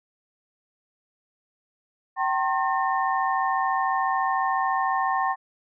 sine tone cluster, 770 / 904 / 1070 / 1816 Hz, G5 / A5 / C6 / A#6, -31 / +47 / +38 / -46 cents, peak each -25 / -30 / -25 / -31 dBFS, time 2.16-5.36 s, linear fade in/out 50 ms, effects none

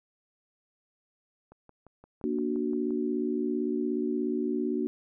click train, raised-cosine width 1 ms, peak -37 dBFS, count 9, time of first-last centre 1.52-2.906 s, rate 5.77 Hz
sine chord, Bb augmented, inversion none, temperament equal with one note detuned, 236.5 / 293.7 / 370 Hz, Bb3 / D4 / F#4, +25 / 0 / 0 cents, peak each -31 dBFS, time 2.24-4.87 s, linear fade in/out 0 ms
effects none

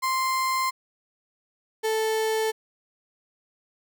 35% pulse tone pair in turn, 1046 / 439.8 Hz, C6 / A4, -1 / -1 cents, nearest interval octave + minor third, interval 1500 cents, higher first, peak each -21 dBFS, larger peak neither, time 0.02-0.71 / 1.83-2.52 s, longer neither, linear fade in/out 20 ms, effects none

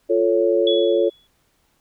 sine chord, F augmented, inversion none, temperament equal with one note detuned, 349.2 / 440 / 556 Hz, F4 / A4 / C#5, 0 / 0 / +5 cents, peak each -19 dBFS, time 0.09-1.1 s, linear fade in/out 20 ms
sine tone with exponential decay, 3385 Hz, G#7, 32 cents sharp, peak -19 dBFS, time 0.67-1.27 s, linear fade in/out 2 ms, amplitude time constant 130 ms
effects pink hiss -64 dBFS RMS until 1.8 s

